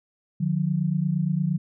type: tone pair together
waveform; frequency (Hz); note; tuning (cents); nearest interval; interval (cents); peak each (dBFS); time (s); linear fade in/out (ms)
sine; 151.36 / 180; D#3 / F#3; -47 / -47; minor third; 300; -24; 0.4-1.58; 10
effects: none